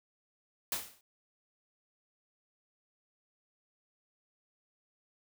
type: noise with exponential decay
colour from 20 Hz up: white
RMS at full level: -31 dBFS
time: 0.72-1.01 s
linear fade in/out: 2 ms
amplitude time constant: 63 ms
effects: none